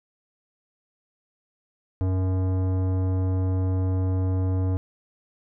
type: tone with tanh clipping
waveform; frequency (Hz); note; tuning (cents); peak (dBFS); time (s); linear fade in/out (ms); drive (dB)
sine; 93.3; F#2; +15; -23; 2.01-4.77; 0; 16
effects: none